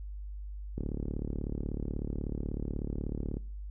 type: click train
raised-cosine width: 3 ms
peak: -22 dBFS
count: 95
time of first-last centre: 0.78-3.37 s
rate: 36.3 Hz
effects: noise-tail reverb RT60 0.5 s tail -23 dB re dry + added 50 Hz sine -38 dBFS peak until 3.7 s

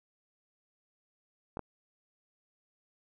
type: clicks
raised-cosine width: 1 ms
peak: -23 dBFS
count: 2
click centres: 1.571 / 1.593 s
effects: none

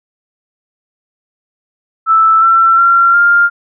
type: tone with pitch steps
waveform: sine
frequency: 1318.5 / 1345.4 / 1372.9 / 1400.9 Hz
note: E6 / E6 / F6 / F6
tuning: 0 / +35 / -30 / +5 cents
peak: -5 dBFS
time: 2.06-3.5 s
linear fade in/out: 50 ms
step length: 360 ms
effects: none

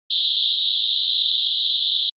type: band-pass noise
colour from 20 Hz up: pink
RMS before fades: -21 dBFS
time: 0.1-2.1 s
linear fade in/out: 10 ms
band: 3300 to 4000 Hz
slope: 96 dB/octave
effects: Opus 48 kbps

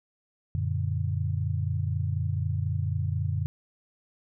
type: chord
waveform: sine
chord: Gb augmented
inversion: none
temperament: equal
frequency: 92.5 / 116.54 / 146.83 Hz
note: Gb2 / Bb2 / D3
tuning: 0 / 0 / 0 cents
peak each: -28 / -31 / -31 dBFS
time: 0.55-3.46 s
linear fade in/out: 0 ms
effects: none

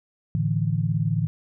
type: chord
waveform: sine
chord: A suspended fourth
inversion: none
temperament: equal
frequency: 110 / 146.83 / 164.81 Hz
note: A2 / D3 / E3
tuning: 0 / 0 / 0 cents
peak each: -25 dBFS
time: 0.35-1.27 s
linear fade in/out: 0 ms
effects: none

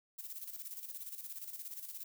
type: noise with tremolo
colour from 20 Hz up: violet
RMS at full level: -44 dBFS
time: 0.18-2.04 s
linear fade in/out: 10 ms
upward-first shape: square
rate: 17 Hz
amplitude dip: 60%
effects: none

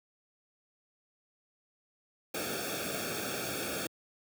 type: noise with comb filter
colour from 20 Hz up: pink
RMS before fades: -36 dBFS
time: 2.34-3.87 s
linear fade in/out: 5 ms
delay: 1 ms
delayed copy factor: -0.95
effects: high-pass 100 Hz 12 dB/octave

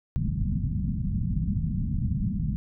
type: low-pass noise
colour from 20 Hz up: white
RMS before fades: -27 dBFS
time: 0.16-2.56 s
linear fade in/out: 0 ms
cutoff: 210 Hz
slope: 48 dB/octave
effects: none

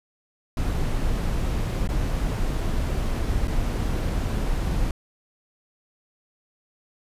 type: noise with dropouts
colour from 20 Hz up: brown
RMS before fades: -24 dBFS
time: 0.57-4.91 s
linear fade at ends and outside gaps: 2 ms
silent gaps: 1.875-1.889 / 3.474-3.479 s
effects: resampled to 32000 Hz

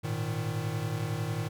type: chord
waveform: square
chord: Ab suspended second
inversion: none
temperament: equal with one note detuned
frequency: 105.58 / 116.54 / 155.56 Hz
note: Ab2 / Bb2 / Eb3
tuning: +29 / 0 / 0 cents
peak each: -36 / -35 / -35 dBFS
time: 0.03-1.49 s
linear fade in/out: 20 ms
effects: none

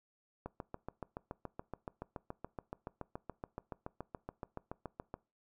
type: click train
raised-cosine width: 1 ms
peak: -27 dBFS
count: 34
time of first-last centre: 0.46-5.141 s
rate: 7.05 Hz
effects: noise-tail reverb RT60 0.3 s tail -22 dB re dry

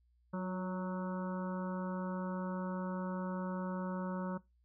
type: harmonic tone with a mistuned harmonic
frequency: 185 Hz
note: F#3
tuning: in tune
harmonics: 1 / 2 / 3 / 5 / 6 / 7 / 8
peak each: -36 / -48 / -44 / -47 / -50 / -50 / -53 dBFS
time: 0.33-4.38 s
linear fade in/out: 10 ms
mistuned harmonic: 2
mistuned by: -47 cents
effects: noise-tail reverb RT60 0.2 s tail -20 dB re dry + added 60 Hz sine -68 dBFS peak until 4.64 s

